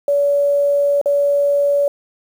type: tone with dropouts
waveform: sine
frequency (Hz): 570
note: C#5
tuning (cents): +48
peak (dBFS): -12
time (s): 0.08-1.88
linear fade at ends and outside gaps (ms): 2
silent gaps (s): 1.014-1.058
effects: 7-bit